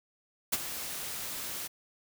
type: noise with ADSR envelope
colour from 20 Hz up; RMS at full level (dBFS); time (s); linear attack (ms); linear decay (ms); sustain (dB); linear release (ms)
white; -26; 0.52-1.68; 14; 30; -12; 16
effects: none